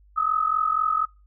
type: tone pair together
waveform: sine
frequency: 1244.5 / 1288.6 Hz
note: D#6 / E6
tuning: 0 / -40 cents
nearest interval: minor second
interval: 60 cents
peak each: -23 dBFS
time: 0.16-1.06 s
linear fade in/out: 20 ms
effects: noise-tail reverb RT60 0.3 s tail -25 dB re dry + added 50 Hz sine -52 dBFS peak until 1.26 s